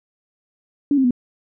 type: tone with pitch steps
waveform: sine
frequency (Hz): 285.9 / 265.2 / 246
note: D4 / C4 / B3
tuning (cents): -46 / +23 / -7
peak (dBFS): -13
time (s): 0.91-1.108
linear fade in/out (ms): 2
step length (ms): 66
effects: none